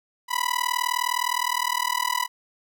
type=tone with amplitude modulation; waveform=sawtooth; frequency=987.8 Hz; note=B5; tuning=in tune; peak=-15 dBFS; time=0.28-2.28 s; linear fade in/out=50 ms; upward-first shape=sine; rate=39.6 Hz; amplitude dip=100%; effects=none